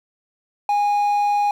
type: tone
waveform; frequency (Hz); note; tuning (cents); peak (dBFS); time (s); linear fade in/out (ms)
triangle; 822; G#5; -18; -14; 0.69-1.51; 2
effects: 8-bit